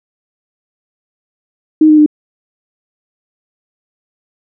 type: tone with pitch steps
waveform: sine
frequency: 311.1 / 306.1 / 301.2 Hz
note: D#4 / D#4 / D4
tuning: 0 / -28 / +44 cents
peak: -3 dBFS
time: 1.81-2.062 s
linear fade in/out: 5 ms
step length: 84 ms
effects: none